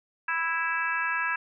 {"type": "harmonic tone", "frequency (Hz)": 329.6, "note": "E4", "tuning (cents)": 0, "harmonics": [3, 4, 5, 6, 7, 8], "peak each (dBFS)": [-33, -33, -28, -41, -38, -34], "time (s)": [0.28, 1.36], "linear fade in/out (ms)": 5, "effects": []}